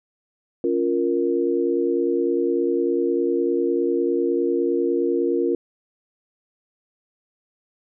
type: chord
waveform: sine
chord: Bb minor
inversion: first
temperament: just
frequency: 279.7 / 349.6 / 466.2 Hz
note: Db4 / F4 / Bb4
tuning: +16 / +2 / 0 cents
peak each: -25 / -21 / -23 dBFS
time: 0.64-5.55 s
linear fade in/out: 2 ms
effects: none